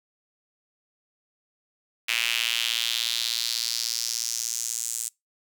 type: tone with high-pass filter sweep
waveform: sawtooth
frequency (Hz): 116.54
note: A#2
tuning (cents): 0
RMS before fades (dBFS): -28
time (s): 2.08-5.09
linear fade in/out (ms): 10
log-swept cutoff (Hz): 2500 to 7800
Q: 3.1
effects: noise-tail reverb RT60 0.2 s tail -25 dB re dry